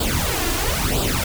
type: noise with flanger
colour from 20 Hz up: pink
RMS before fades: -21 dBFS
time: 0-1.24 s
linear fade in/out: 5 ms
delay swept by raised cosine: 0.24 to 2.94 ms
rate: 1 Hz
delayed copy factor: +0.75
effects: none